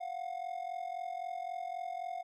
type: ring-modulated tone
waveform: triangle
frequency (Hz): 717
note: F5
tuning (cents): +45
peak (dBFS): -32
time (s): 0-2.23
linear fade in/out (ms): 20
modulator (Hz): 21.9
effects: none